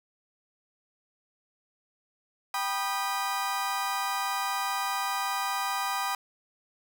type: chord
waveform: 35% pulse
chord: G augmented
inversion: none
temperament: just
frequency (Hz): 784 / 980 / 1225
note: G5 / B5 / D#6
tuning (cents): 0 / -14 / -27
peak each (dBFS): -31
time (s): 2.54-6.15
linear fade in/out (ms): 2
effects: none